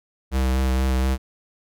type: tone with vibrato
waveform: square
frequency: 65.1 Hz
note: C2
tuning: 8 cents flat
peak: -19 dBFS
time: 0.31-1.18 s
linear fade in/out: 50 ms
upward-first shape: sine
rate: 4.2 Hz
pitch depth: 20 cents each way
effects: none